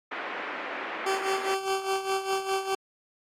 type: band-pass noise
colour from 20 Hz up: white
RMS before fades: -35 dBFS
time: 0.11-1.55 s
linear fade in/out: 10 ms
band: 290 to 2200 Hz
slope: 24 dB/octave
type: tone with tremolo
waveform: 20% pulse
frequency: 386.1 Hz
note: G4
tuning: 26 cents flat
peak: -19 dBFS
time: 1.06-2.75 s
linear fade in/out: 5 ms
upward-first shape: sine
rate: 4.9 Hz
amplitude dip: 70%
effects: low-pass 11000 Hz 12 dB/octave + AAC 64 kbps